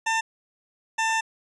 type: tone pair in turn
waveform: 20% pulse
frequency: 897 / 893.3 Hz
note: A5 / A5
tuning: +33 / +26 cents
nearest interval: unison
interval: 7 cents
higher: first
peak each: -17 dBFS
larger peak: neither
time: 0.06-0.21 / 0.98-1.21 s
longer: second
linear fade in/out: 10 ms
effects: resampled to 22050 Hz